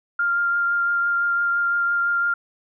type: tone with vibrato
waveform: sine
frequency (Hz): 1396.9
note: F6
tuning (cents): 0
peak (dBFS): -18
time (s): 0.19-2.34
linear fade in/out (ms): 5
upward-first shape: triangle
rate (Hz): 5.9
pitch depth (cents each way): 14
effects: none